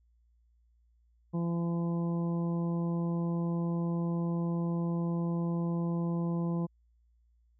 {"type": "harmonic tone", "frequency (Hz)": 169.8, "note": "F3", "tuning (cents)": -48, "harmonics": [1, 2, 3, 4, 5, 6], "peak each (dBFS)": [-29, -38, -43, -49, -49, -47], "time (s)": [1.33, 6.67], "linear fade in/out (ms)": 20, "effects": ["added 58 Hz sine -64 dBFS peak until 7.59 s"]}